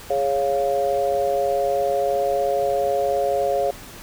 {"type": "chord", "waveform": "sine", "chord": "Db major", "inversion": "second", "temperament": "equal", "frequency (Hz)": [415.3, 554.4, 698.5], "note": ["Ab4", "Db5", "F5"], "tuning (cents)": [0, 0, 0], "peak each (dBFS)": [-25, -21, -23], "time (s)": [0.1, 3.71], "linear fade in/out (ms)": 5, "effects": ["pink hiss -40 dBFS RMS until 4.02 s"]}